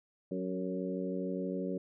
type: harmonic tone with a mistuned harmonic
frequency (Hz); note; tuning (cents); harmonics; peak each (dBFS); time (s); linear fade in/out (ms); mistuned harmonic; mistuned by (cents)
92.5; F#2; 0; 2 / 3 / 4 / 5 / 6; -37 / -39 / -40 / -41 / -42; 0.31-1.78; 5; 4; +27
effects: none